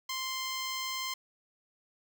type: tone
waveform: 10% pulse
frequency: 1046.5 Hz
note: C6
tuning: in tune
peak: -25 dBFS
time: 0.09-1.14 s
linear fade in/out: 5 ms
effects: 10-bit